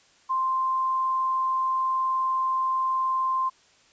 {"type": "tone", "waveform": "sine", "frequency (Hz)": 1046.5, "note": "C6", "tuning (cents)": 0, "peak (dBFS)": -22, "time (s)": [0.29, 3.5], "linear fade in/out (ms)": 20, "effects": ["white hiss -59 dBFS RMS until 3.92 s", "resampled to 16000 Hz"]}